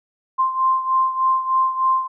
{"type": "beating tone pair", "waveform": "sine", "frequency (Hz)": [1046.5, 1049.8], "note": ["C6", "C6"], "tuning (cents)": [0, 5], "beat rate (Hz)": 3.3, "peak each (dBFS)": [-17, -22], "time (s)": [0.38, 2.08], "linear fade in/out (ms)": 20, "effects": []}